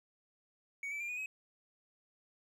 triangle tone with pitch steps, 2241 / 2313 / 2388 / 2465 / 2545 Hz, C#7 / D7 / D7 / D#7 / D#7, +18 / -27 / +28 / -17 / +39 cents, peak -36 dBFS, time 0.83-1.26 s, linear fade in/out 2 ms, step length 86 ms, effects none

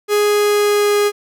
45% pulse tone with pitch glide, 415.3 to 412.2 Hz, G#4 to G#4, 0 to -13 cents, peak -12 dBFS, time 0.08-1.12 s, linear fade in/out 50 ms, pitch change -13 cents, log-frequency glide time 0.25-0.98 s, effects none

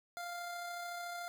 25% pulse tone with amplitude modulation, 698 Hz, F5, 1 cent flat, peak -36 dBFS, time 0.17-1.28 s, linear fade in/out 0 ms, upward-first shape sine, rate 33.7 Hz, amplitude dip 25%, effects none

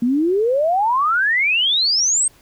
sine exponential sweep, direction up, 230 to 8600 Hz, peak -14 dBFS, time 0.02-2.28 s, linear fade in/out 5 ms, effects pink hiss -52 dBFS RMS until 2.41 s

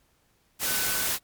sine tone in noise, 1506 Hz, F#6, 30 cents sharp, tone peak -35 dBFS, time 0.64-1.08 s, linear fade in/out 50 ms, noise white, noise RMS -27 dBFS, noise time 0.59-1.19 s, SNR -11 dB, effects pink hiss -67 dBFS RMS until 1.23 s + MP3 96 kbps

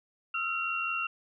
sine tone cluster, 1282 / 1367 / 2746 Hz, E6 / F6 / F7, -49 / -37 / -30 cents, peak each -37 / -35 / -31 dBFS, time 0.34-1.07 s, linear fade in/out 5 ms, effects none

